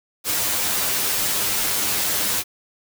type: noise with comb filter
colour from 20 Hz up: white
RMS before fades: -22 dBFS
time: 0.24-2.44 s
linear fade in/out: 50 ms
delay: 9.9 ms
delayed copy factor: +0.75
effects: none